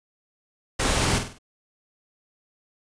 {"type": "noise with echo", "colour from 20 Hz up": "pink", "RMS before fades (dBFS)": -23, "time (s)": [0.79, 1.19], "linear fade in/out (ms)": 10, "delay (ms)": 49, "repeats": 4, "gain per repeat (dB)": -7, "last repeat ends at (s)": 1.386, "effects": ["resampled to 22050 Hz"]}